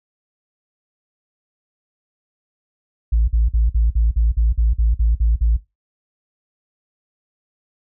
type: tone bursts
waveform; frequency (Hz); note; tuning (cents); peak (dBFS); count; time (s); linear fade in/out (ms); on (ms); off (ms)
sine; 55.8; A1; +25; -11; 12; 3.12-5.568; 10; 160; 48
effects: noise-tail reverb RT60 0.2 s tail -17 dB re dry + tanh soft clip ceiling -9 dBFS